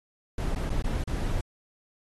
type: noise with dropouts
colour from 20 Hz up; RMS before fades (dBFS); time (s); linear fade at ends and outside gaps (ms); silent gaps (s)
brown; -28; 0.38-1.41; 2; 0.549-0.559 / 0.695-0.702 / 0.823-0.843 / 1.039-1.075
effects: AAC 32 kbps